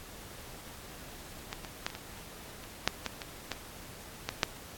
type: clicks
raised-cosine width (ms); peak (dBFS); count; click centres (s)
0.2; -19 / -24 / -13 / -26 / -22 / -29 / -6 / -16 / -21 / -16 / -13 / -6; 12; 1.529 / 1.648 / 1.865 / 1.902 / 1.951 / 2.639 / 2.876 / 3.063 / 3.218 / 3.517 / 4.29 / 4.432
effects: pink hiss -48 dBFS RMS until 4.77 s + AAC 64 kbps